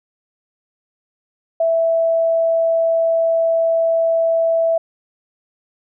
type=tone; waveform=sine; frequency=659.3 Hz; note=E5; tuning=in tune; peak=-13 dBFS; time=1.6-4.78 s; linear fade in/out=5 ms; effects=none